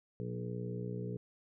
harmonic tone with a mistuned harmonic, 60.4 Hz, B1, 38 cents flat, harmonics 2 / 3 / 4 / 5 / 6 / 7 / 8, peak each -40 / -42 / -51 / -50 / -54 / -44 / -49 dBFS, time 0.2-1.17 s, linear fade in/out 0 ms, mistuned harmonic 4, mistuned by -21 cents, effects none

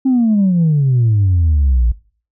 sine exponential sweep, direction down, 270 to 55 Hz, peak -8 dBFS, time 0.05-1.92 s, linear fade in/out 10 ms, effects noise-tail reverb RT60 0.4 s tail -20 dB re dry + tanh soft clip ceiling -7 dBFS

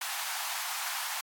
pink high-pass noise, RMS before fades -35 dBFS, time 0.01-1.21 s, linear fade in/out 5 ms, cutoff 750 Hz, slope 48 dB/octave, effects AAC 64 kbps

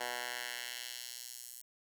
10% pulse tone with high-pass filter sweep, 122.2 Hz, B2, 18 cents flat, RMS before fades -43 dBFS, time 0-1.62 s, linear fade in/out 10 ms, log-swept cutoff 850 to 9200 Hz, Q 0.95, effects none

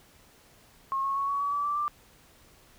sine tone with pitch steps, 1081 / 1094.8 / 1108.8 / 1123 / 1137.4 / 1151.9 / 1166.6 / 1181.6 Hz, C#6 / C#6 / C#6 / C#6 / C#6 / D6 / D6 / D6, -44 / -22 / 0 / +22 / +44 / -34 / -12 / +10 cents, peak -26 dBFS, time 0.92-1.88 s, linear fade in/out 0 ms, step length 120 ms, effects pink hiss -58 dBFS RMS until 2.78 s

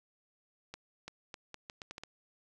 accelerating click train, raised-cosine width 0.2 ms, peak -26 dBFS, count 9, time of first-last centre 0.74-2.036 s, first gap 340 ms, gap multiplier 0.77, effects none

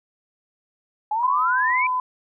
sine exponential sweep, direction up, 830.6 to 2374 Hz, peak -20 dBFS, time 1.11-1.87 s, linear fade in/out 5 ms
sine tone, 1009 Hz, B5, 37 cents sharp, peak -20 dBFS, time 1.23-2 s, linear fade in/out 2 ms
effects none

